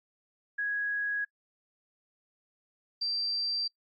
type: tone pair in turn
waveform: sine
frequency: 1661.2 / 4699 Hz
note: G#6 / D8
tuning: 0 / 0 cents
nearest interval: octave + tritone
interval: 1800 cents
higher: second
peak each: -28 dBFS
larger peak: neither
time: 0.58-1.25 / 3.01-3.68 s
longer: neither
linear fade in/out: 10 ms
effects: noise-tail reverb RT60 0.1 s tail -24 dB re dry + MP3 32 kbps